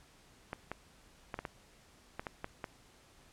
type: clicks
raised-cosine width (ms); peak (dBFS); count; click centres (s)
0.5; -23; 9; 0.531 / 0.716 / 1.342 / 1.39 / 1.452 / 2.195 / 2.268 / 2.444 / 2.642
effects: pink hiss -62 dBFS RMS until 3.32 s + low-pass 10000 Hz 12 dB/octave